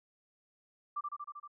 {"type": "tone with echo", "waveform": "sine", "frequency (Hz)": 1176, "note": "D6", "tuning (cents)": 2, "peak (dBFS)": -33, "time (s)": [0.96, 1.01], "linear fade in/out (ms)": 10, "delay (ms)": 78, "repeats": 6, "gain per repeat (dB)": -2, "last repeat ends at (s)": 1.478, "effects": []}